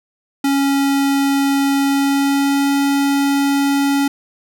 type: tone with pitch glide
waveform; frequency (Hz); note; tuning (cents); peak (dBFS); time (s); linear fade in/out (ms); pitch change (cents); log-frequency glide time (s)
square; 277.2 to 279.5; C#4 to C#4; 0 to +14; -14; 0.44-4.08; 5; +14; 1.85-2.7
effects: none